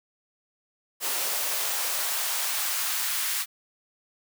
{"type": "noise with high-pass filter sweep", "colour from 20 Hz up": "white", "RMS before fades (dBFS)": -28, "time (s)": [1, 3.46], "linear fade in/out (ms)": 50, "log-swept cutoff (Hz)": [430, 1400], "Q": 1.1, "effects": []}